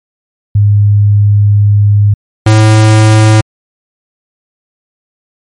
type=tone pair in turn; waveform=sine / square; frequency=102.8 / 108.74 Hz; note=G#2 / A2; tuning=-17 / -20 cents; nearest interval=minor second; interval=97 cents; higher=second; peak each=-3 dBFS; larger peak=neither; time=0.55-2.14 / 2.46-3.41 s; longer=first; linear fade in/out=5 ms; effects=MP3 48 kbps